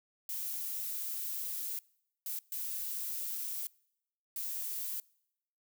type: noise bursts at uneven times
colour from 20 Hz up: violet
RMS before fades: -38 dBFS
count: 4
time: 0.29-1.79 / 2.26-2.39 / 2.52-3.67 / 4.36-5 s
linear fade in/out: 2 ms
effects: noise-tail reverb RT60 0.8 s tail -25 dB re dry